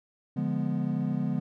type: chord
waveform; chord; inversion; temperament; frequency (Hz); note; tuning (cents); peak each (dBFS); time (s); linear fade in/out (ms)
triangle; D diminished seventh; none; equal with one note detuned; 145.31 / 174.61 / 207.7 / 246.9; D3 / F3 / Ab3 / Cb4; -18 / 0 / 0 / 0; -30; 0.36-1.4; 10
effects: none